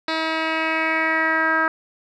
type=tone with low-pass filter sweep; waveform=10% pulse; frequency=320.5 Hz; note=E4; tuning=49 cents flat; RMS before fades=-21 dBFS; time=0.08-1.68 s; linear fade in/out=2 ms; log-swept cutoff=3700 to 1500 Hz; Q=4.3; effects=none